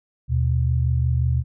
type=tone pair together; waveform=sine; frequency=77.78 / 123.47 Hz; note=D#2 / B2; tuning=0 / 0 cents; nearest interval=minor sixth; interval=800 cents; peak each=-20 dBFS; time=0.28-1.44 s; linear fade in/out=50 ms; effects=none